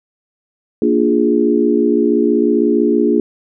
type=chord; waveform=sine; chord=Bb dominant seventh; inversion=none; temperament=equal; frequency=233.1 / 293.7 / 349.2 / 415.3 Hz; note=Bb3 / D4 / F4 / Ab4; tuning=0 / 0 / 0 / 0 cents; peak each=-16 dBFS; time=0.82-3.2 s; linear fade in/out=2 ms; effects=none